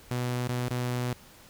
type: tone with dropouts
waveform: sawtooth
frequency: 123.47 Hz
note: B2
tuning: in tune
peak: -24 dBFS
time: 0.11-1.13 s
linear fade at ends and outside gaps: 0 ms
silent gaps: 0.476-0.492 / 0.682-0.707 s
effects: pink hiss -53 dBFS RMS until 1.49 s